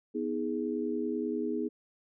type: chord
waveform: sine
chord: G# minor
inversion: first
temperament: equal with one note detuned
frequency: 246.9 / 317.1 / 415.3 Hz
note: B3 / D#4 / G#4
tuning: 0 / +33 / 0 cents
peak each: -34 dBFS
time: 0.14-1.69 s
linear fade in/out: 20 ms
effects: none